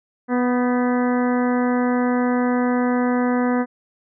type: harmonic tone with a mistuned harmonic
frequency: 246.9 Hz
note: B3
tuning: in tune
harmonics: 1 / 2 / 3 / 4 / 5 / 6 / 7 / 8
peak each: -18 / -24 / -28 / -30 / -32 / -34 / -35 / -36 dBFS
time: 0.28-3.66 s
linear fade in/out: 50 ms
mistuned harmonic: 6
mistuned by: +46 cents
effects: none